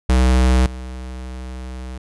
square tone with level steps, 63.4 Hz, B1, 46 cents sharp, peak -12 / -29 dBFS, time 0.09-1.98 s, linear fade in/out 5 ms, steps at 0.66 s, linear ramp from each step 2 ms, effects resampled to 24000 Hz

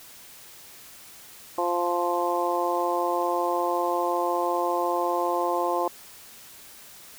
harmonic tone, 174.61 Hz, F3, in tune, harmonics 2 / 3 / 4 / 5 / 6, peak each -29 / -29 / -29 / -29 / -29 dBFS, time 1.58-5.88 s, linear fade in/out 2 ms, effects white hiss -47 dBFS RMS until 7.18 s

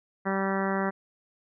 harmonic tone, 193.9 Hz, G3, 19 cents flat, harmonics 1 / 2 / 3 / 4 / 5 / 6 / 7 / 8 / 9 / 10, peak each -29 / -32 / -34 / -35 / -36 / -37 / -37 / -38 / -39 / -39 dBFS, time 0.25-0.91 s, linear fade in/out 20 ms, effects none

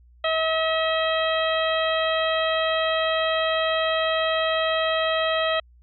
harmonic tone, 642 Hz, E5, 46 cents flat, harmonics 1 / 2 / 3 / 4 / 5 / 6, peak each -23 / -27 / -29 / -32 / -29 / -35 dBFS, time 0.24-5.6 s, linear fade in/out 5 ms, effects added 60 Hz sine -50 dBFS peak until 5.82 s

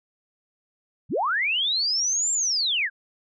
sine linear two-way sweep, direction up then down, 77.78 to 7459 to 1490 Hz, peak -21 dBFS, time 1.09-2.9 s, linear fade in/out 50 ms, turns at 2.32 s, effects none

